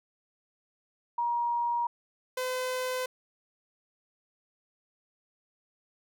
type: tone pair in turn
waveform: sine / sawtooth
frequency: 949 / 509.4 Hz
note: A#5 / C5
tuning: +31 / -46 cents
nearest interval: major seventh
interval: 1077 cents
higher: first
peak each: -26 / -26 dBFS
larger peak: neither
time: 1.18-1.87 / 2.37-3.06 s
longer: neither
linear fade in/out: 5 ms
effects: none